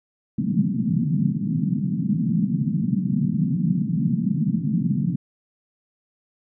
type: band-pass noise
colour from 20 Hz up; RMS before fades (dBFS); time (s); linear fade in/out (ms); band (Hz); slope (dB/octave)
pink; -22; 0.38-5.16; 5; 140 to 240; 48
effects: none